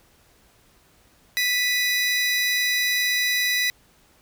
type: tone pair together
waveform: 25% pulse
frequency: 1975.5 / 2489 Hz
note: B6 / D#7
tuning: 0 / 0 cents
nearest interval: major third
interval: 400 cents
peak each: -17 / -26 dBFS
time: 1.37-3.7 s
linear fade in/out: 0 ms
effects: pink hiss -58 dBFS RMS until 4.21 s